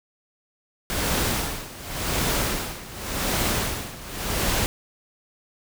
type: noise with tremolo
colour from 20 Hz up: pink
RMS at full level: -23 dBFS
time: 0.9-4.66 s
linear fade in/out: 0 ms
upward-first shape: sine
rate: 0.89 Hz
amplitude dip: 85%
effects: none